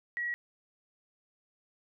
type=tone; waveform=sine; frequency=1917 Hz; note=A#6; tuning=48 cents sharp; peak=-31 dBFS; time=0.17-0.34 s; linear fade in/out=0 ms; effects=none